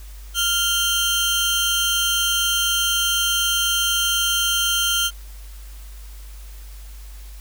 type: tone pair together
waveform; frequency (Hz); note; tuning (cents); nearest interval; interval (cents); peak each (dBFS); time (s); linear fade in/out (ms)
sawtooth; 1396.9 / 3136; F6 / G7; 0 / 0; octave + major second; 1400; -20 / -16; 0.34-5.11; 50
effects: added 50 Hz sine -35 dBFS peak until 7.4 s + white hiss -48 dBFS RMS until 7.4 s